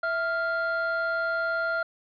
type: tone pair together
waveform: triangle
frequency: 659.3 / 1397 Hz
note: E5 / F6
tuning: 0 / 0 cents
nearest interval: octave + minor second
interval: 1300 cents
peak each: -27 / -24 dBFS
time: 0.03-1.83 s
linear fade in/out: 5 ms
effects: tanh soft clip ceiling -17 dBFS + resampled to 11025 Hz